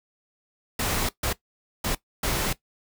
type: noise bursts at uneven times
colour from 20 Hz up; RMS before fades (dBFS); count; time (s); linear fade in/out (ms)
pink; -26; 4; 0.79-1.09 / 1.23-1.33 / 1.84-1.95 / 2.23-2.53; 5
effects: noise-tail reverb RT60 0.1 s tail -17 dB re dry